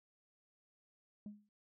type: tone with exponential decay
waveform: sine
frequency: 207.7 Hz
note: G#3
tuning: in tune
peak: -40 dBFS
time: 1.26-1.49 s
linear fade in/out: 2 ms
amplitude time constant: 49 ms
effects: tanh soft clip ceiling -42 dBFS